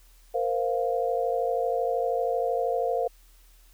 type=chord; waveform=sine; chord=Bb suspended second; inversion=none; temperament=equal with one note detuned; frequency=466.2 / 519 / 698.5 Hz; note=Bb4 / C5 / F5; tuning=0 / -14 / 0 cents; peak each=-28 dBFS; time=0.34-3.08 s; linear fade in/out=10 ms; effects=added 40 Hz sine -53 dBFS peak until 3.73 s + white hiss -61 dBFS RMS until 3.73 s